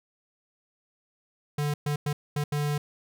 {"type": "tone bursts at uneven times", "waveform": "square", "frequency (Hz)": 146.83, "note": "D3", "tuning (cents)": 0, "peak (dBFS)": -26, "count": 5, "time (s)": [[1.58, 1.74], [1.86, 1.96], [2.06, 2.13], [2.36, 2.44], [2.52, 2.78]], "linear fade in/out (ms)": 5, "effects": []}